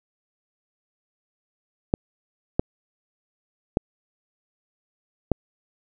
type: clicks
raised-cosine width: 2 ms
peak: -5 dBFS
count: 4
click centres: 1.939 / 2.595 / 3.771 / 5.317 s
effects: none